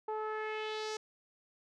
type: tone with low-pass filter sweep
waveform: sawtooth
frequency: 432 Hz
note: A4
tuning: 32 cents flat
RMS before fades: -38 dBFS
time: 0.08-0.97 s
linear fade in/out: 5 ms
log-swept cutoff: 890 to 6300 Hz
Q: 2.3
effects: none